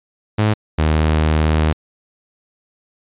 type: tone pair in turn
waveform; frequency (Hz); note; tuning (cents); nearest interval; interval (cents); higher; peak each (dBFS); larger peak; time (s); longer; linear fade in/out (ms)
sawtooth; 106.7 / 77.85; G#2 / D#2; +47 / +2; perfect fourth; 545; first; -9; neither; 0.38-0.54 / 0.78-1.73; second; 10
effects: resampled to 8000 Hz